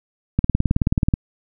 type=click train; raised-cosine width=5 ms; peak=-4 dBFS; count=15; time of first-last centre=0.39-1.139 s; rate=18.7 Hz; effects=none